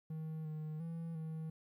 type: tone with pitch steps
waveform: triangle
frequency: 158 / 154.8 / 165.6 / 159.2 Hz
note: D#3 / D#3 / E3 / D#3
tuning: +27 / -9 / +8 / +40 cents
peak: -38 dBFS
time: 0.1-1.5 s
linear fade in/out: 5 ms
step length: 350 ms
effects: 13-bit